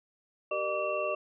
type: tone cluster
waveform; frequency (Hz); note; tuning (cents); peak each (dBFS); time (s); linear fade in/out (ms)
sine; 388.1 / 471 / 604 / 1152 / 2714; G4 / A#4 / D5 / D6 / E7; -17 / +18 / +48 / -34 / +50; -38 / -39 / -31 / -35 / -37; 0.51-1.15; 5
effects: none